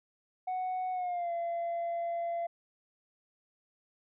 sine tone with pitch glide, 740 to 682.5 Hz, F#5 to F5, 0 to -40 cents, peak -29 dBFS, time 0.47-2.47 s, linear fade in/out 10 ms, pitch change -140 cents, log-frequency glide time 0.92-1.32 s, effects tanh soft clip ceiling -30 dBFS

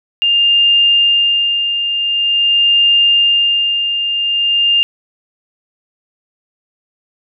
sine tone with tremolo, 2806 Hz, F7, 8 cents sharp, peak -7 dBFS, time 0.22-4.83 s, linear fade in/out 0 ms, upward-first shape sine, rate 0.46 Hz, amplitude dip 55%, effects none

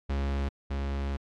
45% pulse tone pair in turn, 69.3 / 69.3 Hz, C#2 / C#2, 0 / 0 cents, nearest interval unison, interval 0 cents, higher neither, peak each -27 / -29 dBFS, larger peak first, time 0.09-0.49 / 0.7-1.17 s, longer second, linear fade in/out 10 ms, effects low-pass 4000 Hz 12 dB/octave + AAC 64 kbps

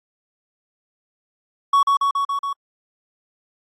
triangle tone with echo, 1117 Hz, C#6, 13 cents sharp, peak -10 dBFS, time 1.73-1.83 s, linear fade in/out 5 ms, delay 140 ms, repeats 5, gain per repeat -2 dB, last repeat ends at 2.53 s, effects AAC 32 kbps

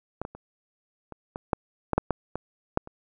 clicks, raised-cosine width 1 ms, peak -17 / -20 / -28 / -25 / -19 / -8 / -10 / -6 / -9 / -16 / -7 / -28 dBFS, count 12, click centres 0.216 / 0.251 / 0.35 / 1.123 / 1.359 / 1.532 / 1.933 / 1.98 / 2.107 / 2.356 / 2.774 / 2.874 s, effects none

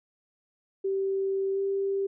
sine tone with pitch glide, 388.3 to 392.8 Hz, G4 to G4, -16 to +4 cents, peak -25 dBFS, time 0.84-2.07 s, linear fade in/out 10 ms, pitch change +20 cents, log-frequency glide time 1.53-1.59 s, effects none

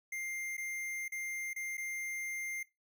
square tone with dropouts, 2100 Hz, C7, 6 cents sharp, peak -38 dBFS, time 0.12-2.63 s, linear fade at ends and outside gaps 5 ms, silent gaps 0.569-0.578 / 1.081-1.12 / 1.533-1.561 / 1.771-1.778 s, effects noise-tail reverb RT60 0.2 s tail -19 dB re dry

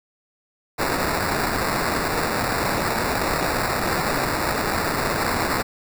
white noise with sample-and-hold, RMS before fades -23 dBFS, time 0.78-5.63 s, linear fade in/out 20 ms, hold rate 3150 Hz, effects none

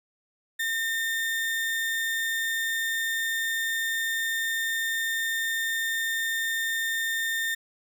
35% pulse tone, 1816 Hz, A#6, 46 cents flat, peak -24 dBFS, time 0.59-7.55 s, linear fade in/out 10 ms, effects none

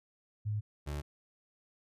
sine / 30% pulse tone pair in turn, 105.5 / 73.25 Hz, G#2 / D2, +28 / -4 cents, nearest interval tritone, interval 632 cents, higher first, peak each -31 / -33 dBFS, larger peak first, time 0.45-0.61 / 0.86-1.02 s, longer neither, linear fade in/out 20 ms, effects resampled to 32000 Hz

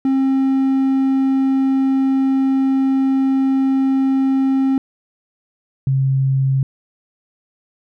triangle / sine tone pair in turn, 267.5 / 134.29 Hz, C4 / C3, +38 / +45 cents, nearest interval octave, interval 1193 cents, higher first, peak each -11 / -13 dBFS, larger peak first, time 0.05-4.78 / 5.87-6.63 s, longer first, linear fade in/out 2 ms, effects none

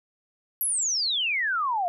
sine exponential sweep, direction down, 11880 to 674 Hz, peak -23 dBFS, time 0.61-1.88 s, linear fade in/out 0 ms, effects none

